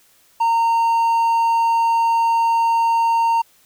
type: tone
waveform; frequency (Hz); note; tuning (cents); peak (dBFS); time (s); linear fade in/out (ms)
triangle; 920; A#5; -23; -12; 0.4-3.42; 10
effects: white hiss -55 dBFS RMS until 3.65 s